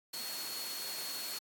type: tone in noise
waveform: sine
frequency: 4340 Hz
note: C#8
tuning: 37 cents flat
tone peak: -41 dBFS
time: 0.13-1.39 s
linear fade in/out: 10 ms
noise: white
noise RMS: -42 dBFS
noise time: 0.13-1.39 s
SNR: -2 dB
effects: high-pass 200 Hz 12 dB/octave + AAC 64 kbps